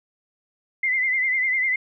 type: tone with vibrato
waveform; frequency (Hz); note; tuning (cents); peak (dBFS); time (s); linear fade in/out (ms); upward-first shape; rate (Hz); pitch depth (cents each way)
sine; 2060; C7; -28; -19; 0.83-1.76; 5; sine; 10; 60
effects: none